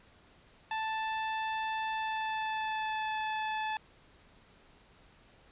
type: tone with pitch glide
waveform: sawtooth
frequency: 880 to 867.4 Hz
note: A5 to A5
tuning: 0 to -25 cents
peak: -28 dBFS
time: 0.71-3.77 s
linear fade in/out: 2 ms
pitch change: -25 cents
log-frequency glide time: 1.92-3.15 s
effects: pink hiss -61 dBFS RMS until 5.51 s + resampled to 8000 Hz

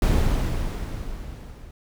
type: noise with level ramp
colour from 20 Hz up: brown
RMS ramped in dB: -17 to -42 dBFS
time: 0.02-1.71 s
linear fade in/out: 2 ms
effects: none

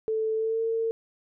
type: tone with pitch glide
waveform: sine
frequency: 440 to 452.6 Hz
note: A4 to A4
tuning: 0 to +49 cents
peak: -24 dBFS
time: 0.08-0.91 s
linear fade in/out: 0 ms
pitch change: +49 cents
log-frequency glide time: 0.35-0.62 s
effects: none

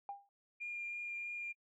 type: tone with exponential decay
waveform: sine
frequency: 802 Hz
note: G5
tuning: 39 cents sharp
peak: -37 dBFS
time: 0.09-0.29 s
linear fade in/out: 1 ms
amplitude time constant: 43 ms
type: tone with vibrato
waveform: sine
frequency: 2407 Hz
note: D7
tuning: 42 cents sharp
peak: -39 dBFS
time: 0.6-1.53 s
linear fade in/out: 20 ms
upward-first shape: triangle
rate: 3.1 Hz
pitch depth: 9 cents each way
effects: noise-tail reverb RT60 0.1 s tail -24 dB re dry + tanh soft clip ceiling -34 dBFS

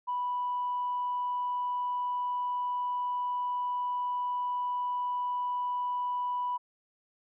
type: tone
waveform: sine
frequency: 986 Hz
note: B5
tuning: 3 cents flat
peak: -28 dBFS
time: 0.07-6.58 s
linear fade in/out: 20 ms
effects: tanh soft clip ceiling -24 dBFS

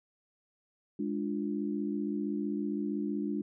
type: chord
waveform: sine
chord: D diminished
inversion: second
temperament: equal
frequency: 207.7 / 293.7 / 349.2 Hz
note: Ab3 / D4 / F4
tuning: 0 / 0 / 0 cents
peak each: -34 / -34 / -38 dBFS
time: 0.99-3.42 s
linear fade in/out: 5 ms
effects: none

